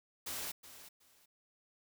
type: noise with echo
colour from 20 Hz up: white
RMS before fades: -41 dBFS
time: 0.26-0.52 s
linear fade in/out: 10 ms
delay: 370 ms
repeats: 2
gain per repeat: -13 dB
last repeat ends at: 1.26 s
effects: none